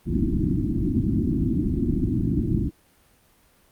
white low-pass noise, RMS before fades -23 dBFS, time 0.05-2.71 s, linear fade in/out 50 ms, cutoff 340 Hz, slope 96 dB/octave, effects pink hiss -59 dBFS RMS until 3.71 s + Opus 32 kbps

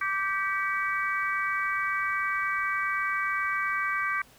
harmonic tone with a mistuned harmonic, 390 Hz, G4, 9 cents flat, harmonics 3 / 4 / 5 / 6, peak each -30 / -31 / -32 / -33 dBFS, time 0.01-4.22 s, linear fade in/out 5 ms, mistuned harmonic 6, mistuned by -47 cents, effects pink hiss -56 dBFS RMS until 4.38 s

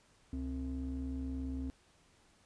triangle ring-modulated tone, 97.6 Hz, G2, 7 cents flat, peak -31 dBFS, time 0.33-1.7 s, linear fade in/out 0 ms, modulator 166 Hz, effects pink hiss -67 dBFS RMS until 2.45 s + resampled to 22050 Hz

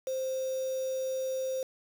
sine tone with quantisation, 523.3 Hz, C5, in tune, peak -30 dBFS, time 0.07-1.63 s, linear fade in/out 2 ms, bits 7, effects none

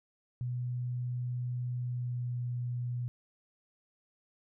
sine tone with pitch glide, 123.47 to 122.26 Hz, B2 to B2, 0 to -17 cents, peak -32 dBFS, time 0.41-3.08 s, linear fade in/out 0 ms, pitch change -17 cents, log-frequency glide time 1.76-2.41 s, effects none

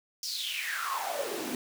pink noise with high-pass filter sweep, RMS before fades -34 dBFS, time 0.23-1.55 s, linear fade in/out 2 ms, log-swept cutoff 5500 to 240 Hz, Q 7.2, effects none

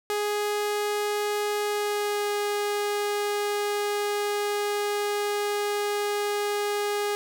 sawtooth tone with pitch glide, 415.3 to 412 Hz, G#4 to G#4, 0 to -14 cents, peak -21 dBFS, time 0.1-7.15 s, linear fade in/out 0 ms, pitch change -14 cents, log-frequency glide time 1.64-2.34 s, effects none

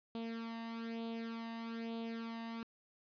sawtooth tone with flanger, 228.7 Hz, A#3, 33 cents flat, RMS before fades -43 dBFS, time 0.15-2.63 s, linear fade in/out 0 ms, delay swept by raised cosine 0.27 to 1.07 ms, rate 1.1 Hz, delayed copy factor +0.7, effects resampled to 11025 Hz + 12-bit

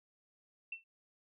sine tone with exponential decay, 2691 Hz, E7, 35 cents sharp, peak -36 dBFS, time 0.72-0.84 s, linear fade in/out 5 ms, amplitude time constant 26 ms, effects none

